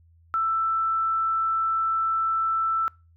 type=tone; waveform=sine; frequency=1327 Hz; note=E6; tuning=11 cents sharp; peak=-21 dBFS; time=0.34-2.88 s; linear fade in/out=0 ms; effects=noise-tail reverb RT60 0.3 s tail -25 dB re dry + added 83 Hz sine -54 dBFS peak until 3.16 s